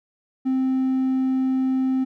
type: tone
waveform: triangle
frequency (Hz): 261.6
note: C4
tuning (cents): 0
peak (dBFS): -16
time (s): 0.45-2.05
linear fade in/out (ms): 20
effects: tanh soft clip ceiling -12 dBFS